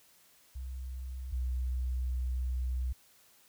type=tone pair in turn; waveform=sine; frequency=64.3 / 62.9 Hz; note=C2 / B1; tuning=-30 / +32 cents; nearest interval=unison; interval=38 cents; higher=first; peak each=-37 / -30 dBFS; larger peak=second; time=0.55-1.32 / 1.32-2.93 s; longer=second; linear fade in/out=10 ms; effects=white hiss -63 dBFS RMS until 3.48 s